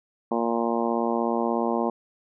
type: harmonic tone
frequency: 116.6 Hz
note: A#2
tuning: 1 cent sharp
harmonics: 2 / 3 / 4 / 5 / 6 / 7 / 8 / 9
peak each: -27 / -29 / -30 / -31 / -32 / -32 / -33 / -34 dBFS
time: 0.31-1.9 s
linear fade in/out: 5 ms
effects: none